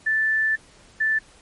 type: tone pair in turn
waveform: sine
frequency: 1760 / 1760 Hz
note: A6 / A6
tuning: 0 / 0 cents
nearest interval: unison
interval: 0 cents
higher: neither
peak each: -18 dBFS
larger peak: neither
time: 0.06-0.56 / 1-1.19 s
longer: first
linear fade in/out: 10 ms
effects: pink hiss -52 dBFS RMS until 1.41 s + MP3 48 kbps